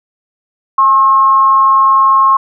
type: tone with frequency modulation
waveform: sine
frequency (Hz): 1075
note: C6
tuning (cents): +47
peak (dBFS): -5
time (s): 0.78-2.37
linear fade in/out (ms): 5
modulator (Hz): 229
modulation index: 0.27
effects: none